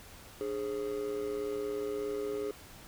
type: tone with amplitude modulation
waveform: triangle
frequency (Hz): 415.3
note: G#4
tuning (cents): 0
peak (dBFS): -27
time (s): 0.41-2.51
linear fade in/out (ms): 0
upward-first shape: sine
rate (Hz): 117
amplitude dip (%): 80
effects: pink hiss -52 dBFS RMS until 2.87 s